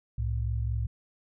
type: tone pair together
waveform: sine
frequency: 65.41 / 110.01 Hz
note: C2 / A2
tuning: 0 / 0 cents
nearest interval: major sixth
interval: 900 cents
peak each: -29 / -30 dBFS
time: 0.18-0.87 s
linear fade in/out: 5 ms
effects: none